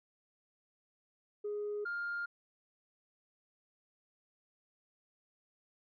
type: tone pair in turn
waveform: sine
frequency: 415.3 / 1405 Hz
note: G#4 / F6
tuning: 0 / +10 cents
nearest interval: octave + major sixth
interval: 2110 cents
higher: second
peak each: -34 / -34 dBFS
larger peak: neither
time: 1.44-1.85 / 1.85-2.26 s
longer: neither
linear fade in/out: 10 ms
effects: tanh soft clip ceiling -32 dBFS